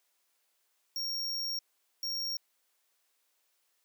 square tone bursts at uneven times, 5560 Hz, F8, 9 cents flat, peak -33 dBFS, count 2, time 0.96-1.59 / 2.03-2.37 s, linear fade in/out 2 ms, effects white hiss -75 dBFS RMS until 3.84 s + high-pass 400 Hz 12 dB/octave

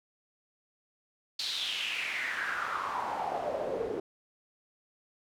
pink noise with band-pass filter sweep, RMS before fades -34 dBFS, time 1.39-4 s, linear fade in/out 5 ms, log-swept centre 4300 to 390 Hz, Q 5.3, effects none

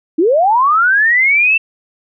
sine linear sweep, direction up, 292.7 to 2692 Hz, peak -8 dBFS, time 0.18-1.58 s, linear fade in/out 10 ms, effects none

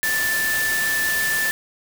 sine tone in noise, 1760 Hz, A6, in tune, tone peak -20 dBFS, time 0.03-1.51 s, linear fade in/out 0 ms, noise white, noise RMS -26 dBFS, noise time 0.03-1.51 s, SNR +3 dB, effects none

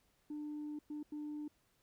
sine tone bursts at uneven times, 298.5 Hz, D4, 28 cents sharp, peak -39 dBFS, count 3, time 0.3-0.79 / 0.9-1.03 / 1.12-1.48 s, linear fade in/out 5 ms, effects tanh soft clip ceiling -38 dBFS + pink hiss -75 dBFS RMS until 1.82 s

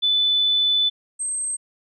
sine tone pair in turn, 3497 / 8317 Hz, A7 / C9, -11 / -11 cents, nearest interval octave + minor third, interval 1500 cents, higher second, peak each -16 / -23 dBFS, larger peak first, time 0.02-0.9 / 1.19-1.57 s, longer first, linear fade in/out 20 ms, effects none

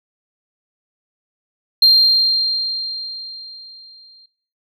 sine tone with exponential decay, 4186 Hz, C8, in tune, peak -4 dBFS, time 1.82-4.26 s, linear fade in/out 5 ms, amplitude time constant 530 ms, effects noise-tail reverb RT60 0.5 s tail -19 dB re dry + tanh soft clip ceiling -5 dBFS

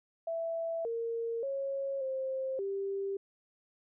sine tone with pitch steps, 662 / 461.2 / 548 / 528 / 393.5 Hz, E5 / A#4 / C#5 / C5 / G4, +7 / -19 / -20 / +16 / +7 cents, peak -32 dBFS, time 0.27-3.17 s, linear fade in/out 5 ms, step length 580 ms, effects none

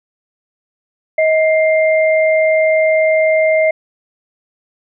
sine tone pair together, 631.8 / 2100 Hz, D#5 / C7, +26 / +6 cents, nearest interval octave + major sixth, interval 2080 cents, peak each -10 / -17 dBFS, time 1.18-3.71 s, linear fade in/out 5 ms, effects none

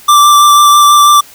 square tone with vibrato, 1174 Hz, D6, 1 cent flat, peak -3 dBFS, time 0.08-1.21 s, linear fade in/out 10 ms, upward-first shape sine, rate 6.1 Hz, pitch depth 13 cents each way, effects white hiss -37 dBFS RMS until 1.34 s

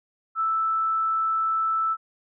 sine tone, 1318.5 Hz, E6, in tune, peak -21 dBFS, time 0.35-1.97 s, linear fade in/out 50 ms, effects none

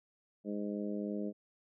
harmonic tone, 103.2 Hz, G#2, 10 cents flat, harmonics 2 / 3 / 4 / 5 / 6, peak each -37 / -41 / -43 / -45 / -47 dBFS, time 0.44-1.33 s, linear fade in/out 50 ms, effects none

